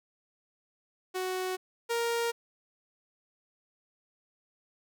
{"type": "tone pair in turn", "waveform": "sawtooth", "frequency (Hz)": [370.9, 467.3], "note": ["F#4", "A#4"], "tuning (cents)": [4, 4], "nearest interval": "major third", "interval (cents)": 400, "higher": "second", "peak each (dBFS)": [-27, -24], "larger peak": "second", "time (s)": [[1.14, 1.57], [1.89, 2.32]], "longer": "neither", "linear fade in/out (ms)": 20, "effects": []}